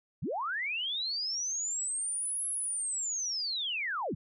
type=linear two-way sweep; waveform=sine; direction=up then down; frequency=85.9 to 10960 to 85.9 Hz; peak=-31 dBFS; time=0.22-4.15 s; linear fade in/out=10 ms; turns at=2.48 s; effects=none